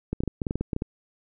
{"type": "clicks", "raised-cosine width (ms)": 3, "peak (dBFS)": -14, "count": 12, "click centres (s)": [0.13, 0.205, 0.236, 0.277, 0.418, 0.468, 0.509, 0.556, 0.61, 0.732, 0.764, 0.821], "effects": []}